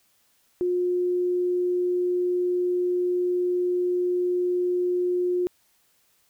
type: tone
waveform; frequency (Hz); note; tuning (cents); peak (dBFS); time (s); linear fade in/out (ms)
sine; 357.9; F4; +42; -21; 0.61-5.47; 0
effects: white hiss -65 dBFS RMS until 6.29 s